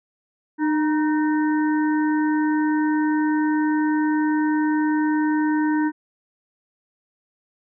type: harmonic tone with a mistuned harmonic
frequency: 305 Hz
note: D#4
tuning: 34 cents flat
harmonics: 1 / 3 / 5 / 6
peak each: -18 / -28 / -32 / -34 dBFS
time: 0.58-5.92 s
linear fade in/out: 50 ms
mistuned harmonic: 3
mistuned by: +50 cents
effects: none